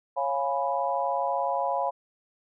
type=chord; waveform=sine; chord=C# dominant seventh; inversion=none; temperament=equal with one note detuned; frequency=551.2 / 698.5 / 830.6 / 987.8 Hz; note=C#5 / E#5 / G#5 / B5; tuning=-10 / 0 / 0 / 0 cents; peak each=-30 dBFS; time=0.16-1.91 s; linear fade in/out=20 ms; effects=none